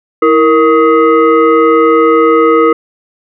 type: tone with frequency modulation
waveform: sine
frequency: 466.2 Hz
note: A#4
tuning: in tune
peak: -4 dBFS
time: 0.22-2.73 s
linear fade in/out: 5 ms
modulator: 793 Hz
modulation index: 1.1
effects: none